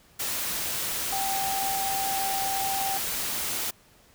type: tone in noise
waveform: sine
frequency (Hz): 780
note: G5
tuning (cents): -9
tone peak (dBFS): -28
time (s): 1.12-2.98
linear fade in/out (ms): 10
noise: white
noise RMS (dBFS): -30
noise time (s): 0.19-3.71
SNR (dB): -1
effects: pink hiss -58 dBFS RMS until 4.14 s